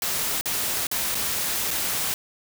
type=noise with dropouts; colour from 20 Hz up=white; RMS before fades=-26 dBFS; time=0.02-2.14 s; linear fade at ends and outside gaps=1 ms; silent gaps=0.411-0.457 / 0.869-0.914 / 1.147-1.152 / 1.707-1.711 s; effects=none